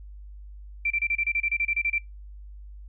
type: tone bursts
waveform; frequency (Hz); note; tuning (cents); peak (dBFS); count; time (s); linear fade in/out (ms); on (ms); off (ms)
sine; 2349; D7; 0; -22; 14; 0.85-1.983; 5; 54; 29
effects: noise-tail reverb RT60 0.2 s tail -25 dB re dry + added 50 Hz sine -40 dBFS peak until 2.88 s